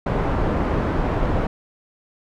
pink low-pass noise, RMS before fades -21 dBFS, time 0.06-1.47 s, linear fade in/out 5 ms, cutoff 1100 Hz, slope 12 dB/octave, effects none

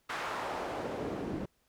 pink noise with band-pass filter sweep, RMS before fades -37 dBFS, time 0.09-1.46 s, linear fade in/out 10 ms, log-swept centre 1400 to 240 Hz, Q 1.2, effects pink hiss -73 dBFS RMS until 1.68 s

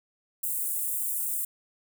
white high-pass noise, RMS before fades -30 dBFS, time 0.43-1.45 s, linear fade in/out 5 ms, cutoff 8100 Hz, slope 48 dB/octave, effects none

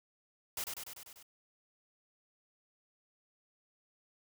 white noise with echo, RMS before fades -38 dBFS, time 0.57-0.64 s, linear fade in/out 2 ms, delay 98 ms, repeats 6, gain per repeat -3 dB, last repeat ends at 1.228 s, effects none

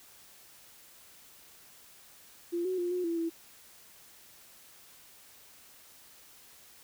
sine tone with pitch steps, 344.5 / 370.9 / 351.2 / 360.6 / 335.9 / 331.5 Hz, F4 / F#4 / F4 / F#4 / E4 / E4, -24 / +4 / +10 / -45 / +33 / +10 cents, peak -29 dBFS, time 2.52-3.3 s, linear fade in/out 20 ms, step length 130 ms, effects white hiss -56 dBFS RMS until 6.83 s

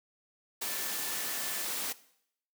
sine tone in noise, 1758 Hz, A6, 2 cents flat, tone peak -46 dBFS, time 0.66-1.65 s, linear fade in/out 10 ms, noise white, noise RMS -35 dBFS, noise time 0.61-1.93 s, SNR -14 dB, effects noise-tail reverb RT60 0.7 s tail -18 dB re dry + high-pass 200 Hz 12 dB/octave

